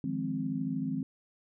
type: chord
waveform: sine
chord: F minor seventh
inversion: third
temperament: equal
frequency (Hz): 155.56 / 174.61 / 207.7 / 261.6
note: Eb3 / F3 / Ab3 / C4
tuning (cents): 0 / 0 / 0 / 0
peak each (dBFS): -37 / -38 / -37 / -33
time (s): 0.04-1.03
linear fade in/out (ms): 2
effects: none